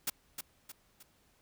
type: noise with echo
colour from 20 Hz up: white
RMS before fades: -33 dBFS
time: 0.07-0.1 s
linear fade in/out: 5 ms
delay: 310 ms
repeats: 3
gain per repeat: -7 dB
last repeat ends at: 1.03 s
effects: pink hiss -69 dBFS RMS until 1.41 s